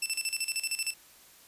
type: tone with tremolo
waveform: 15% pulse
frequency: 2664 Hz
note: E7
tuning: 18 cents sharp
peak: -21 dBFS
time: 0.02-0.94 s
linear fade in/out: 5 ms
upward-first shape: square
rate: 13 Hz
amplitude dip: 80%
effects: white hiss -56 dBFS RMS until 1.47 s + resampled to 32000 Hz